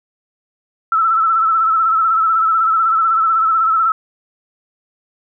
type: tone with vibrato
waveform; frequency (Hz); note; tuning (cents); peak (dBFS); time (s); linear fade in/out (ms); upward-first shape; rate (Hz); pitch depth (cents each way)
sine; 1318; E6; -1; -11; 0.92-3.92; 2; sine; 16; 50
effects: none